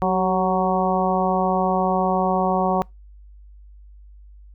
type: harmonic tone with a mistuned harmonic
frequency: 185.7 Hz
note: F#3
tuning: 7 cents sharp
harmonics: 1 / 2 / 3 / 4 / 5 / 6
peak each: -23 / -26 / -25 / -22 / -26 / -27 dBFS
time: 0.02-2.82 s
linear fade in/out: 0 ms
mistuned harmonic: 2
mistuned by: +40 cents
effects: noise-tail reverb RT60 0.2 s tail -26 dB re dry + added 50 Hz sine -42 dBFS peak until 4.54 s